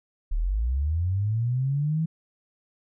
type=linear sweep; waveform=sine; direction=up; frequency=33.67 to 163.8 Hz; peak=-22 dBFS; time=0.31-2.06 s; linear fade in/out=10 ms; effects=none